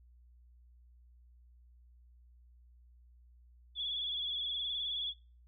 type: tone with vibrato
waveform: sine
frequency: 3395 Hz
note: G#7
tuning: 37 cents sharp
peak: -34 dBFS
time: 3.75-5.14 s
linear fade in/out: 50 ms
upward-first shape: sine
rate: 19 Hz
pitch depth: 52 cents each way
effects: noise-tail reverb RT60 0.4 s tail -26 dB re dry + added 60 Hz sine -58 dBFS peak until 5.47 s